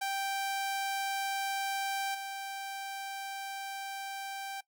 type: tone with level steps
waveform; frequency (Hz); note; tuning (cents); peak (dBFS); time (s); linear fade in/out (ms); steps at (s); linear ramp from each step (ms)
sawtooth; 784; G5; 0; -28 / -34; 0.01-4.61; 10; 2.14; 10
effects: noise-tail reverb RT60 0.1 s tail -19 dB re dry